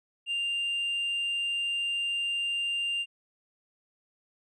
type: tone with tanh clipping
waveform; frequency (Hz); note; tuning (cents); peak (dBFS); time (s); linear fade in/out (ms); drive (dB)
sine; 2793; F7; -1; -28; 0.26-3.06; 50; 1
effects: none